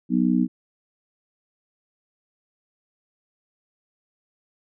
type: chord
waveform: sine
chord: B major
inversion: second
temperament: just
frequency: 185.21 / 246.9 / 308.7 Hz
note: F#3 / B3 / D#4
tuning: +2 / 0 / -14 cents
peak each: -22 / -20 / -24 dBFS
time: 0.09-0.48 s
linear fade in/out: 50 ms
effects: none